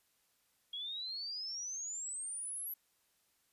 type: exponential sweep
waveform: sine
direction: up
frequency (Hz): 3282 to 11840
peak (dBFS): -39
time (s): 0.73-2.74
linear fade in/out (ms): 5
effects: white hiss -75 dBFS RMS until 3.52 s + resampled to 32000 Hz